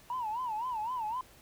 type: tone with vibrato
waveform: sine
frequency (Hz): 932.3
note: A#5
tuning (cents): 0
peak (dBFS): -31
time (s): 0.1-1.21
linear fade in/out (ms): 2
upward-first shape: sine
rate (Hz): 3.9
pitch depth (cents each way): 170
effects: tanh soft clip ceiling -28 dBFS + pink hiss -58 dBFS RMS until 1.41 s